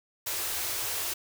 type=band-stop noise; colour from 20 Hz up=white; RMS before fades=-32 dBFS; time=0.26-1.14 s; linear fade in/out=10 ms; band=130 to 300 Hz; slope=96 dB/octave; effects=none